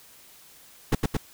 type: noise with echo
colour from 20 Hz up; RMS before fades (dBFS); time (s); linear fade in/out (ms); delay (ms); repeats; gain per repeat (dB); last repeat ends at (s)
brown; -19; 0.92-0.95; 5; 110; 2; -2; 1.17
effects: white hiss -52 dBFS RMS until 1.33 s